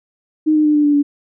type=tone with pitch steps; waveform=sine; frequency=309.4 / 305 / 300.6 / 296.3 / 292 / 287.8 Hz; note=D#4 / D#4 / D4 / D4 / D4 / D4; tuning=-10 / -34 / +40 / +15 / -10 / -35 cents; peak=-10 dBFS; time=0.46-1.03 s; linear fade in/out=20 ms; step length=95 ms; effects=none